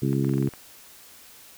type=harmonic tone; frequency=68.2 Hz; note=C#2; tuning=28 cents flat; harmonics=2 / 3 / 4 / 5 / 6; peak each=-24 / -28 / -28 / -29 / -34 dBFS; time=0.02-0.49 s; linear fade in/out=5 ms
type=clicks; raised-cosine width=0.5 ms; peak=-26 dBFS; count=8; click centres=0.13 / 0.246 / 0.293 / 0.337 / 0.381 / 0.426 / 0.474 / 0.537 s
effects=white hiss -49 dBFS RMS until 1.57 s

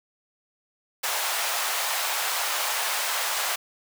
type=high-pass noise; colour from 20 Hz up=pink; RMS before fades=-27 dBFS; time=1.03-3.56 s; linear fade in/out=10 ms; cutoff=680 Hz; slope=24 dB/octave; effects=none

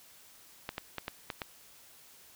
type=clicks; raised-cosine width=0.3 ms; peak=-19 dBFS; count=6; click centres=0.691 / 0.781 / 0.983 / 1.081 / 1.302 / 1.418 s; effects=white hiss -57 dBFS RMS until 2.35 s

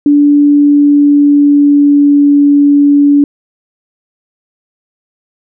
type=tone with pitch glide; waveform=sine; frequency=290 to 286.8 Hz; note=D4 to D4; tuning=-22 to -41 cents; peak=-3 dBFS; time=0.06-3.24 s; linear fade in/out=2 ms; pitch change=-19 cents; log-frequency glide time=0.4-2.4 s; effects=none

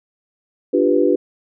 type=chord; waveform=sine; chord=G dominant seventh; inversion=second; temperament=equal; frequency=293.7 / 349.2 / 392 / 493.9 Hz; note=D4 / F4 / G4 / B4; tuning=0 / 0 / 0 / 0 cents; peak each=-18 dBFS; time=0.73-1.16 s; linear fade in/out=10 ms; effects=none

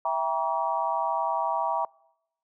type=chord; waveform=sine; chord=E diminished seventh; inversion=none; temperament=just; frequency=659.3 / 791.1 / 949.3 / 1139.2 Hz; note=E5 / G5 / Bb5 / Db6; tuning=0 / +16 / +31 / +47 cents; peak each=-30 / -30 / -27 / -32 dBFS; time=0.05-1.85 s; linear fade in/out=2 ms; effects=noise-tail reverb RT60 0.8 s tail -25 dB re dry

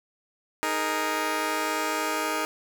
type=chord; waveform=10% pulse; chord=D# suspended fourth; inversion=none; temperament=just; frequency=311.1 / 414.8 / 466.7 Hz; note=D#4 / G#4 / A#4; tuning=0 / -2 / +2 cents; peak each=-21 / -24 / -23 dBFS; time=0.63-2.45 s; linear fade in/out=0 ms; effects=none

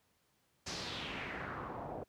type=noise with low-pass filter sweep; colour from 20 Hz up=pink; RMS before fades=-42 dBFS; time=0.66-2.04 s; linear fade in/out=10 ms; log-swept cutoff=6000 to 600 Hz; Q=2.7; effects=pink hiss -75 dBFS RMS until 2.08 s + high-pass 80 Hz 12 dB/octave

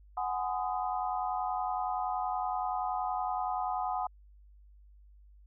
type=chord; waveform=sine; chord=Ab dominant seventh; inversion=third; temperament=equal with one note detuned; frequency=740 / 830.6 / 1020.8 / 1244.5 Hz; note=Gb5 / Ab5 / C6 / Eb6; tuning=0 / 0 / -43 / 0 cents; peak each=-33 / -36 / -38 / -39 dBFS; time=0.17-4.07 s; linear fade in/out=5 ms; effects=added 50 Hz sine -54 dBFS peak until 5.46 s

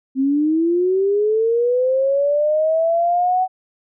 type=linear sweep; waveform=sine; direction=up; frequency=260.4 to 752 Hz; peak=-14 dBFS; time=0.15-3.48 s; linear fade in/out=50 ms; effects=none

